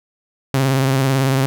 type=tone with vibrato; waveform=sawtooth; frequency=133.9 Hz; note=C3; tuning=40 cents sharp; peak=-10 dBFS; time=0.54-1.46 s; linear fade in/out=0 ms; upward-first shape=sine; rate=18 Hz; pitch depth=51 cents each way; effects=none